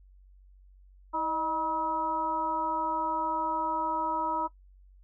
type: harmonic tone with a mistuned harmonic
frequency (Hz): 320.6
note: E4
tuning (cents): -48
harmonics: 1 / 2 / 3 / 4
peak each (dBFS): -38 / -38 / -28 / -35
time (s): 1.13-4.48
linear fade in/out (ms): 20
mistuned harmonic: 2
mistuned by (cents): -69
effects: noise-tail reverb RT60 0.1 s tail -19 dB re dry + added 47 Hz sine -53 dBFS peak until 5.03 s